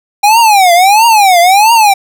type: tone with vibrato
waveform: square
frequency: 800 Hz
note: G5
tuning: 35 cents sharp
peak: -4 dBFS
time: 0.23-1.94 s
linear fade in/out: 10 ms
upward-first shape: triangle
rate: 1.5 Hz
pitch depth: 290 cents each way
effects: none